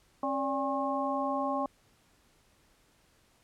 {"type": "harmonic tone with a mistuned harmonic", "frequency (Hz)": 270, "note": "C#4", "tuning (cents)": -45, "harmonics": [1, 2, 3, 4], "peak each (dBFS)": [-34, -34, -34, -34], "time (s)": [0.23, 1.66], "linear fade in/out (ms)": 2, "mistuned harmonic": 2, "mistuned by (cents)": 120, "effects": ["pink hiss -66 dBFS RMS until 3.43 s", "low-pass 12000 Hz 12 dB/octave"]}